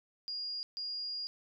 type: tone bursts at uneven times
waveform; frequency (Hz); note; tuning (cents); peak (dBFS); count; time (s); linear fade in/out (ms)
sine; 4843; D#8; -48; -36; 2; 0.28-0.63 / 0.77-1.27; 0
effects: none